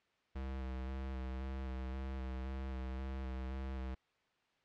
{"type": "tone with vibrato", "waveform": "square", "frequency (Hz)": 65.41, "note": "C2", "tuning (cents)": 0, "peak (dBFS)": -40, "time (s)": [0.35, 3.95], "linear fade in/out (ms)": 10, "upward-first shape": "square", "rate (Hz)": 1.9, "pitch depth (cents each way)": 21, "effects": ["white hiss -75 dBFS RMS until 4.64 s", "low-pass 3000 Hz 12 dB/octave"]}